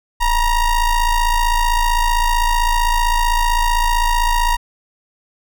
square ring-modulated tone, 466.2 Hz, A#4, in tune, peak -11 dBFS, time 0.2-4.57 s, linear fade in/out 20 ms, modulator 494 Hz, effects none

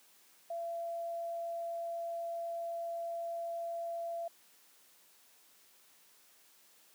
sine tone, 677 Hz, E5, 46 cents sharp, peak -36 dBFS, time 0.5-4.28 s, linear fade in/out 5 ms, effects white hiss -64 dBFS RMS until 6.94 s + high-pass 200 Hz 12 dB/octave

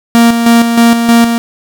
45% pulse tone with tremolo, 233.1 Hz, A#3, in tune, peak -3 dBFS, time 0.15-1.38 s, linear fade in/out 0 ms, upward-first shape square, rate 3.2 Hz, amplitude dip 50%, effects none

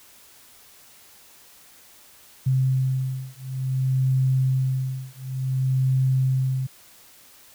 sine beating tone pair, 130.81 / 131.37 Hz, C3 / C3, 0 / +7 cents, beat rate 0.56 Hz, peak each -23 dBFS, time 2.46-6.67 s, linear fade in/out 10 ms, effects white hiss -51 dBFS RMS until 7.54 s

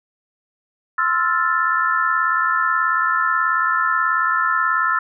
sine chord, F major seventh, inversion second, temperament equal, 1046.5 / 1318.5 / 1396.9 / 1760 Hz, C6 / E6 / F6 / A6, 0 / 0 / 0 / 0 cents, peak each -24 / -19 / -22 / -22 dBFS, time 0.98-4.99 s, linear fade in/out 5 ms, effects none

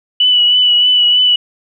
sine tone with vibrato, 2960 Hz, F#7, in tune, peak -7 dBFS, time 0.2-1.36 s, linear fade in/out 5 ms, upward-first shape triangle, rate 3.2 Hz, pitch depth 28 cents each way, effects none

